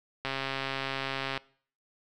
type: click train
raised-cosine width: 0.3 ms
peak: -16 dBFS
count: 153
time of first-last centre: 0.25-1.376 s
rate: 135 Hz
effects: noise-tail reverb RT60 0.5 s tail -22 dB re dry